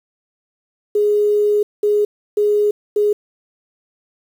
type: tone bursts at uneven times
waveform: sine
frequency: 416.1 Hz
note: G#4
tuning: 3 cents sharp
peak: -12 dBFS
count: 4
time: 0.95-1.63 / 1.83-2.05 / 2.37-2.71 / 2.96-3.13 s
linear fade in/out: 5 ms
effects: 7-bit